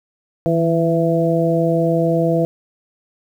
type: harmonic tone with a mistuned harmonic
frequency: 166.5 Hz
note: E3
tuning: 18 cents sharp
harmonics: 1 / 2 / 3 / 4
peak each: -18 / -20 / -19 / -20 dBFS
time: 0.46-2.45 s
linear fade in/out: 0 ms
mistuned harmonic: 1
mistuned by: -35 cents
effects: 8-bit